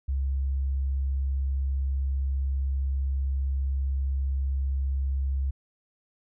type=tone; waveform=sine; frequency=67.6 Hz; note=C#2; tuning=43 cents flat; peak=-24 dBFS; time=0.08-5.51 s; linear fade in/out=10 ms; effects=none